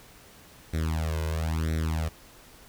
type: tone with flanger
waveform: sawtooth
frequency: 80 Hz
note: D#2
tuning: 49 cents sharp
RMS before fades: -28 dBFS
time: 0.73-2.09 s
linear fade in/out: 10 ms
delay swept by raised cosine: 0.51 to 2.01 ms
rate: 1 Hz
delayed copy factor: +0.95
effects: pink hiss -52 dBFS RMS until 2.68 s